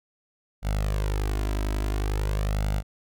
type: tone with flanger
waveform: sawtooth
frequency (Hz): 51.1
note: G#1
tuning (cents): -27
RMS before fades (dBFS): -26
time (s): 0.62-2.83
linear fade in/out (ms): 50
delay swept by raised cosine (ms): 1.4 to 3.1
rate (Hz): 0.48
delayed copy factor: +0.7
effects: none